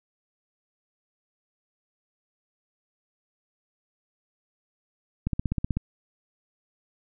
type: click train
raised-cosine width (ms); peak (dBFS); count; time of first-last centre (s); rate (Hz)
5; -13; 9; 5.27-5.77; 16
effects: none